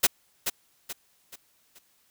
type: noise with echo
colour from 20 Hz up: white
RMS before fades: -19 dBFS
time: 0.03-0.07 s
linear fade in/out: 10 ms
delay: 430 ms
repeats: 4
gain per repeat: -8 dB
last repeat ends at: 1.79 s
effects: white hiss -66 dBFS RMS until 2.1 s